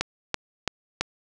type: click train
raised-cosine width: 0.2 ms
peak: -6 dBFS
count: 4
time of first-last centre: 0.01-1.01 s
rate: 3 Hz
effects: 7-bit